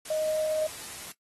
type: tone in noise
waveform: sine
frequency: 622.3 Hz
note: D#5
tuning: in tune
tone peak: -25 dBFS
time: 0.1-0.67 s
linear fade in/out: 5 ms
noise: white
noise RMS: -41 dBFS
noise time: 0.05-1.12 s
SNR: +13 dB
effects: noise-tail reverb RT60 0.1 s tail -19 dB re dry + AAC 32 kbps

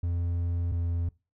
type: tone pair in turn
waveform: triangle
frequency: 86.2 / 85.41 Hz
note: F2 / F2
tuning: -22 / -38 cents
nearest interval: unison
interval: 16 cents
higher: first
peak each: -24 dBFS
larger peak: neither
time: 0.03-0.72 / 0.72-1.09 s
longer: first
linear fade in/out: 5 ms
effects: noise-tail reverb RT60 0.3 s tail -23 dB re dry

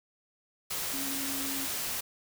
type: tone in noise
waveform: sine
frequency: 273.7 Hz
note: C#4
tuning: 22 cents flat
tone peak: -38 dBFS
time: 0.93-1.66 s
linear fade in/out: 10 ms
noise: white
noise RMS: -34 dBFS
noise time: 0.7-2.01 s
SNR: -7 dB
effects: none

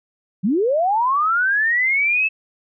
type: linear sweep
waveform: sine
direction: up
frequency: 166.5 to 2637 Hz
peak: -15 dBFS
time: 0.43-2.29 s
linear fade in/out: 20 ms
effects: none

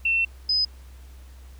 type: tone pair in turn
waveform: sine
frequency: 2699 / 5029 Hz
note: E7 / D#8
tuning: +40 / +18 cents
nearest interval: major seventh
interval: 1078 cents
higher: second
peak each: -19 dBFS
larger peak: neither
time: 0.05-0.25 / 0.49-0.65 s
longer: first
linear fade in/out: 5 ms
effects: added 64 Hz sine -42 dBFS peak until 1.59 s + pink hiss -56 dBFS RMS until 1.59 s

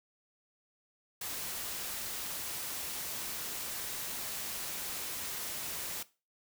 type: noise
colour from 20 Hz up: white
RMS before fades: -39 dBFS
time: 1.21-6.03 s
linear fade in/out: 5 ms
effects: noise-tail reverb RT60 0.3 s tail -18 dB re dry

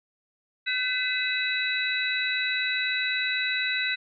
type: tone cluster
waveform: sine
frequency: 1522 / 2011 / 2579 / 3915 Hz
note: F#6 / B6 / E7 / B7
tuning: +48 / +31 / -39 / -16 cents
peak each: -30 dBFS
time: 0.66-3.96 s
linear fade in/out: 20 ms
effects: none

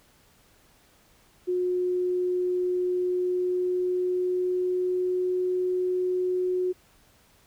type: tone with pitch glide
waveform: sine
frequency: 361.5 to 365.1 Hz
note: F#4 to F#4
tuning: -40 to -23 cents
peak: -23 dBFS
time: 1.47-6.73 s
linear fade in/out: 20 ms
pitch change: +17 cents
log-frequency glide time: 2.98-5.4 s
effects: pink hiss -60 dBFS RMS until 7.46 s

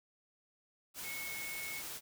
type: tone in noise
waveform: sine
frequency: 2195 Hz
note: C#7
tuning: 18 cents flat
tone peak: -42 dBFS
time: 1.03-1.83 s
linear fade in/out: 50 ms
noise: white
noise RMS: -44 dBFS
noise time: 0.94-2.01 s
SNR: -1 dB
effects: none

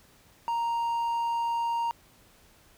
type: tone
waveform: triangle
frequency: 932.3 Hz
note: A#5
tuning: in tune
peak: -24 dBFS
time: 0.48-1.91 s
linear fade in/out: 0 ms
effects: pink hiss -59 dBFS RMS until 2.77 s

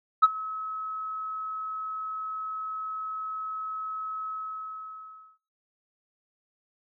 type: tone with ADSR envelope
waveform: sine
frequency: 1287 Hz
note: E6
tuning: 42 cents flat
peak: -10 dBFS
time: 0.22-5.38 s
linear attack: 18 ms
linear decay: 30 ms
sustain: -22 dB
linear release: 1100 ms
effects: noise-tail reverb RT60 0.4 s tail -17 dB re dry + tanh soft clip ceiling -9 dBFS

